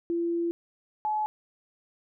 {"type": "tone pair in turn", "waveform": "sine", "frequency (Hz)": [340, 854], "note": ["F4", "G#5"], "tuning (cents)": [-46, 48], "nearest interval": "octave + major third", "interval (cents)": 1594, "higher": "second", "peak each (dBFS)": -25, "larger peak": "neither", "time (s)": [[0.1, 0.51], [1.05, 1.26]], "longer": "first", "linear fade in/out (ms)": 0, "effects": []}